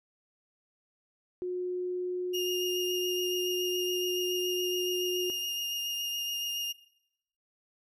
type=tone; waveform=sine; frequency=361.7 Hz; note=F#4; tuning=39 cents flat; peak=-31 dBFS; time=1.42-5.3 s; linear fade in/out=0 ms
type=tone with vibrato; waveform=35% pulse; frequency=2834 Hz; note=F7; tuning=25 cents sharp; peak=-30 dBFS; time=2.33-6.73 s; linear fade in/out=20 ms; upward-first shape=triangle; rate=7.1 Hz; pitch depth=15 cents each way
effects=noise-tail reverb RT60 0.8 s tail -20 dB re dry